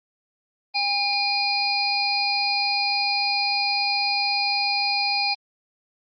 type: harmonic tone with a mistuned harmonic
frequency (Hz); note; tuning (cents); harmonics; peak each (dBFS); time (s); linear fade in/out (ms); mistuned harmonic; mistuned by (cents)
810; G#5; -43; 1 / 3 / 5 / 6; -26 / -26 / -26 / -26; 0.74-5.35; 20; 5; +56
effects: Opus 24 kbps